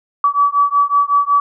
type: beating tone pair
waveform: sine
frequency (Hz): 1143 / 1148.4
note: D6 / D6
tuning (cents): -47 / -39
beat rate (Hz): 5.4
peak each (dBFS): -14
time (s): 0.24-1.4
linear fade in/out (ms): 2
effects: none